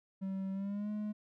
triangle tone with pitch glide, 192.1 to 210.7 Hz, G3 to G#3, -35 to +25 cents, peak -33 dBFS, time 0.21-1.13 s, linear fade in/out 20 ms, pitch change +160 cents, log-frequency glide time 0.52-0.9 s, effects none

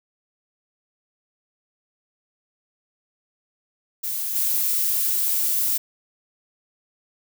violet noise with level steps, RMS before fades -27 / -22 dBFS, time 4.03-5.78 s, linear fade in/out 10 ms, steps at 4.35 s, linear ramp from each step 10 ms, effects none

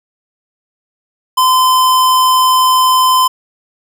square tone, 1026 Hz, C6, 34 cents flat, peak -8 dBFS, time 1.37-3.28 s, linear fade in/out 10 ms, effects none

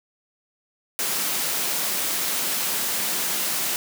white high-pass noise, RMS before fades -25 dBFS, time 0.99-3.76 s, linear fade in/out 0 ms, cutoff 140 Hz, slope 48 dB/octave, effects none

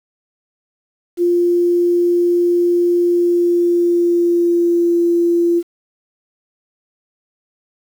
sine tone with pitch glide, 349.2 to 343 Hz, F4 to F4, 0 to -31 cents, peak -11 dBFS, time 1.17-5.63 s, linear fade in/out 50 ms, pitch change -31 cents, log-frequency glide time 3.03-4.98 s, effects 7-bit

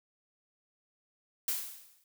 blue noise with exponential decay, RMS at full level -30 dBFS, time 1.48-2.04 s, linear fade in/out 1 ms, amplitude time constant 120 ms, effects none

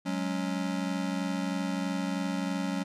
square chord, F# suspended second, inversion none, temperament just, 185 / 208.1 / 277.5 Hz, F#3 / G#3 / C#4, 0 / +4 / +2 cents, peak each -33 / -37 / -34 dBFS, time 0.05-2.84 s, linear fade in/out 20 ms, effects low-pass 8000 Hz 12 dB/octave

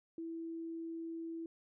sine tone, 329.6 Hz, E4, in tune, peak -40 dBFS, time 0.18-1.46 s, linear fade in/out 2 ms, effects none

